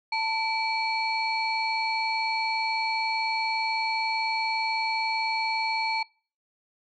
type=tone cluster; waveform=sine; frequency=889 / 2316 / 4335 Hz; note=A5 / D7 / C#8; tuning=+18 / -25 / -39 cents; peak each=-27 / -28 / -32 dBFS; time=0.12-6.03 s; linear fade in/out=5 ms; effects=noise-tail reverb RT60 0.4 s tail -25 dB re dry + tanh soft clip ceiling -16 dBFS